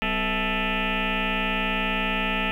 sine tone with frequency modulation, 1320 Hz, E6, 2 cents sharp, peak -22 dBFS, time 0.02-2.51 s, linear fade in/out 0 ms, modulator 225 Hz, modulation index 7.1, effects 9-bit

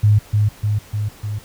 sine tone with echo, 104.9 Hz, G#2, 18 cents sharp, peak -9 dBFS, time 0.03-0.19 s, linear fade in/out 10 ms, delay 300 ms, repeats 4, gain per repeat -3 dB, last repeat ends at 1.39 s, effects pink hiss -44 dBFS RMS until 1.44 s

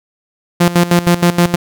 sawtooth tone with tremolo, 173.9 Hz, F3, 7 cents flat, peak -3 dBFS, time 0.6-1.56 s, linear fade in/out 10 ms, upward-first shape square, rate 6.4 Hz, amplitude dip 80%, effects none

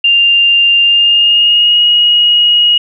sine tone with pitch glide, 2794 to 2888 Hz, F7 to F#7, 0 to -43 cents, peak -5 dBFS, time 0.04-2.78 s, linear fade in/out 5 ms, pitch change +57 cents, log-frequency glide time 0.82-1.83 s, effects none

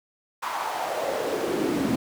brown noise with high-pass filter sweep, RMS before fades -27 dBFS, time 0.42-1.96 s, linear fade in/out 10 ms, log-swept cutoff 1100 to 230 Hz, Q 3.3, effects none

